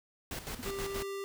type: noise with tremolo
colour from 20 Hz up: pink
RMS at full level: -39 dBFS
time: 0.31-1.03 s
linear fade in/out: 2 ms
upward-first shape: square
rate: 6.3 Hz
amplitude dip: 65%
type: tone with exponential decay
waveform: sine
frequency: 246.9 Hz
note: B3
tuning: in tune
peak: -36 dBFS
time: 0.59-0.68 s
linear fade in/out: 5 ms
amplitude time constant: 18 ms
type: tone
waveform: square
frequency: 394.5 Hz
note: G4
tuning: 11 cents sharp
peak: -37 dBFS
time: 0.66-1.24 s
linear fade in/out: 0 ms
effects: none